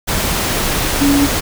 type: tone in noise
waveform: sine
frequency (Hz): 282.4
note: C#4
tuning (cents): +32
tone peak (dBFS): -10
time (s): 1-1.27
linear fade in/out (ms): 20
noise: pink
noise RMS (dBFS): -17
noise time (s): 0.07-1.41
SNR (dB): +4
effects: none